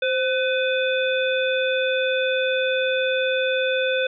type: harmonic tone with a mistuned harmonic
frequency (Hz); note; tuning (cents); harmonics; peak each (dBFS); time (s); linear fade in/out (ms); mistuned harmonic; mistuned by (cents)
502; B4; +28; 1 / 3 / 5 / 7; -21 / -26 / -28 / -29; 0.02-4.07; 5; 1; +63
effects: none